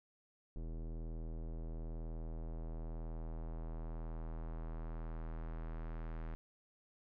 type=tone with low-pass filter sweep; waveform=square; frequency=40.5 Hz; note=E1; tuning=30 cents flat; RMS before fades=-43 dBFS; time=0.56-6.35 s; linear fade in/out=0 ms; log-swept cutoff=410 to 1700 Hz; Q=1.1; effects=none